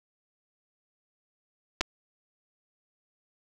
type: clicks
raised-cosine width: 0.2 ms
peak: -9 dBFS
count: 2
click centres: 1.809 / 1.812 s
effects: none